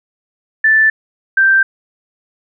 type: tone pair in turn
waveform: sine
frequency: 1760 / 1568 Hz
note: A6 / G6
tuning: 0 / 0 cents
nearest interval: major second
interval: 200 cents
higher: first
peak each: -7 dBFS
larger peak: neither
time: 0.64-0.9 / 1.37-1.63 s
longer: neither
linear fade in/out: 5 ms
effects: none

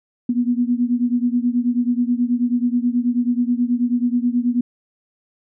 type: beating tone pair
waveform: sine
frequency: 239.7 / 249 Hz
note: A#3 / B3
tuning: +48 / +14 cents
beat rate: 9.3 Hz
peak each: -18 / -20 dBFS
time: 0.29-4.61 s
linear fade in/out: 5 ms
effects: none

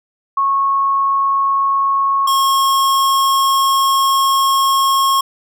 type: tone pair in turn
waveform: sine / square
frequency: 1098 / 1085.4 Hz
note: C#6 / C#6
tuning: -17 / -37 cents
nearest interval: unison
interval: 20 cents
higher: first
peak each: -12 dBFS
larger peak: neither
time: 0.37-2.27 / 2.27-5.21 s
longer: second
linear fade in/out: 5 ms
effects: none

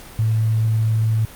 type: tone pair in turn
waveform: sine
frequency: 110.8 / 110.8 Hz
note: A2 / A2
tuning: +13 / +13 cents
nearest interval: unison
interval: 0 cents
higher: neither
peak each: -15 dBFS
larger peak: neither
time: 0.19-0.65 / 0.65-1.25 s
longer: second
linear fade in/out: 0 ms
effects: pink hiss -40 dBFS RMS until 1.35 s + Opus 48 kbps

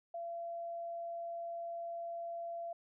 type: tone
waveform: sine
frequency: 680 Hz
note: F5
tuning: 46 cents flat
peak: -39 dBFS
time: 0.14-2.73 s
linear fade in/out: 5 ms
effects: none

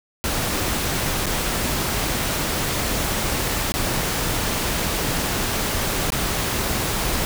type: noise with dropouts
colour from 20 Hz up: pink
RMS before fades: -23 dBFS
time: 0.24-7.25 s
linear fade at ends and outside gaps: 0 ms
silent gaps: 1.258-1.266 / 3.72-3.74 / 6.103-6.121 s
effects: none

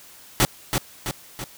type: noise with echo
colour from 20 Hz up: pink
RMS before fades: -17 dBFS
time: 0.4-0.45 s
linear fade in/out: 0 ms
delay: 330 ms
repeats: 3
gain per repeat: -5 dB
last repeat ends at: 1.44 s
effects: white hiss -47 dBFS RMS until 1.57 s

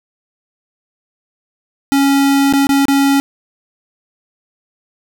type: tone with dropouts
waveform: square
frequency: 277.2 Hz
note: C#4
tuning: in tune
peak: -10 dBFS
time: 1.92-3.2 s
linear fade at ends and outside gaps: 0 ms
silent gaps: 2.526-2.536 / 2.669-2.692 / 2.854-2.883 s
effects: none

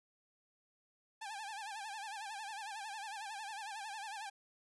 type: tone with vibrato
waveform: sawtooth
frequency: 837 Hz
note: G#5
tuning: 13 cents sharp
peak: -39 dBFS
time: 1.21-4.3 s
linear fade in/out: 10 ms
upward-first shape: sine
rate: 11 Hz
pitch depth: 120 cents each way
effects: resampled to 24000 Hz

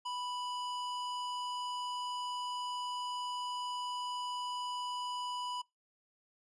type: tone with band-pass filter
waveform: square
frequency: 987.8 Hz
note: B5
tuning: in tune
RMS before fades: -39 dBFS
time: 0.05-5.62 s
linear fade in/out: 10 ms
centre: 2500 Hz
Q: 0.54
effects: noise-tail reverb RT60 0.2 s tail -23 dB re dry + resampled to 24000 Hz

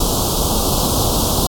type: band-stop noise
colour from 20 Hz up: pink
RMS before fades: -17 dBFS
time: 0-1.47 s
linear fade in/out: 5 ms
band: 1200 to 3200 Hz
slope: 48 dB/octave
effects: AAC 64 kbps

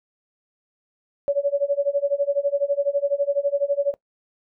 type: tone with tremolo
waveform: sine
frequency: 566 Hz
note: C#5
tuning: 36 cents sharp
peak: -15 dBFS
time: 1.28-3.94 s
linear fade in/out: 0 ms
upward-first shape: sine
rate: 12 Hz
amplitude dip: 95%
effects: noise-tail reverb RT60 0.1 s tail -19 dB re dry

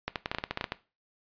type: clicks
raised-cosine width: 0.3 ms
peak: -14 dBFS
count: 12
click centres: 0.08 / 0.158 / 0.259 / 0.315 / 0.348 / 0.385 / 0.439 / 0.51 / 0.574 / 0.611 / 0.642 / 0.721 s
effects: noise-tail reverb RT60 0.3 s tail -17 dB re dry + resampled to 11025 Hz

